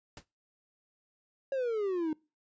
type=noise with exponential decay; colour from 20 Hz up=pink; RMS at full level=-41 dBFS; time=0.17-0.25 s; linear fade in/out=2 ms; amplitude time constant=17 ms
type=exponential sweep; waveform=triangle; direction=down; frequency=554.4 to 303.5 Hz; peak=-27 dBFS; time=1.52-2.13 s; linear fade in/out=2 ms
effects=noise-tail reverb RT60 0.3 s tail -25 dB re dry + resampled to 16000 Hz